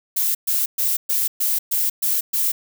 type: noise bursts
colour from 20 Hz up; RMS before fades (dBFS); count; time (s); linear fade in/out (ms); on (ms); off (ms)
violet; -20; 8; 0.16-2.52; 10; 190; 120
effects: none